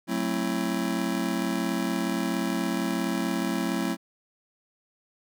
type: chord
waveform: square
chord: F# half-diminished seventh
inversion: none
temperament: just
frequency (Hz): 185 / 222 / 266.4 / 333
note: F#3 / A3 / C4 / E4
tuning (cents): 0 / +16 / +31 / +18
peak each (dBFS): -32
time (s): 0.07-3.97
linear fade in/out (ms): 50
effects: none